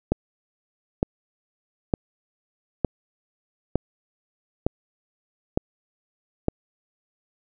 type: click train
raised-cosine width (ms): 2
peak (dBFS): -6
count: 8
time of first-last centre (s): 0.12-6.484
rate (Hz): 1.1
effects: none